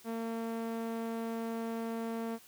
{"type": "tone with band-pass filter", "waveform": "sawtooth", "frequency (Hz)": 227.7, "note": "A#3", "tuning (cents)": -40, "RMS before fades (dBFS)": -37, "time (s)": [0.04, 2.39], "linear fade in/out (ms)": 50, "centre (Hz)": 460, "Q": 0.54, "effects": ["white hiss -58 dBFS RMS until 2.47 s"]}